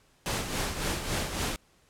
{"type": "noise with tremolo", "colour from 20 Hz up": "pink", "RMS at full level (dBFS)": -29, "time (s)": [0.26, 1.56], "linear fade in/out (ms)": 0, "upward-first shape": "sine", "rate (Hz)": 3.6, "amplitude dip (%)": 55, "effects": ["pink hiss -64 dBFS RMS until 1.89 s", "low-pass 11000 Hz 12 dB/octave"]}